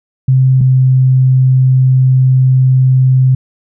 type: tone pair in turn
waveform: sine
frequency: 130.81 / 129.98 Hz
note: C3 / C3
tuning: 0 / -11 cents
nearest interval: unison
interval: 11 cents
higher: first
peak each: -5 dBFS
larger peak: neither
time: 0.28-0.61 / 0.61-3.35 s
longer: second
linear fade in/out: 5 ms
effects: none